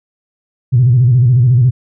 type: tone with vibrato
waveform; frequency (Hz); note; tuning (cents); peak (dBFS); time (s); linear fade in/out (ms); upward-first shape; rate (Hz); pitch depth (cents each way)
sine; 123.47; B2; 0; -5; 0.72-1.71; 20; square; 14; 100
effects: tanh soft clip ceiling -1 dBFS